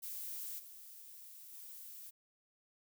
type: noise with level steps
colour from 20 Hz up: violet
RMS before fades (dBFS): -44 / -54 / -51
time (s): 0.02-2.11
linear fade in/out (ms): 20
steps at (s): 0.58 / 1.52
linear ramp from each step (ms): 20
effects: none